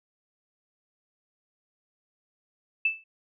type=tone with exponential decay; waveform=sine; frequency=2637 Hz; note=E7; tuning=in tune; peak=-18 dBFS; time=2.85-3.04 s; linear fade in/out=5 ms; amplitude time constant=40 ms; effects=none